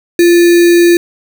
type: tone with sample-and-hold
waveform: sine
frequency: 344.5 Hz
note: F4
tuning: 24 cents flat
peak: -3 dBFS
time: 0.19-0.97 s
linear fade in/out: 2 ms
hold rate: 2100 Hz
effects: none